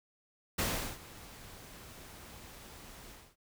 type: noise with ADSR envelope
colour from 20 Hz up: pink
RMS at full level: -31 dBFS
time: 0.58-3.36 s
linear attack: 12 ms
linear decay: 380 ms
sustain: -20 dB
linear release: 250 ms
effects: noise-tail reverb RT60 0.1 s tail -24 dB re dry